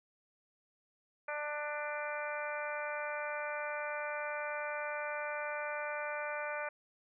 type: harmonic tone with a mistuned harmonic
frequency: 296.7 Hz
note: D4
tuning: 18 cents sharp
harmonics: 2 / 3 / 4 / 5 / 6 / 7 / 8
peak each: -40 / -44 / -45 / -42 / -48 / -48 / -45 dBFS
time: 1.28-6.69 s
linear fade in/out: 5 ms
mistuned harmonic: 7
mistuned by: -24 cents
effects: none